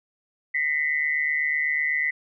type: tone with amplitude modulation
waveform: sine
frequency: 2000 Hz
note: B6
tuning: 21 cents sharp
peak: -18 dBFS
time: 0.54-2.11 s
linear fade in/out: 10 ms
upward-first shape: sine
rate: 148 Hz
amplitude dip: 75%
effects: none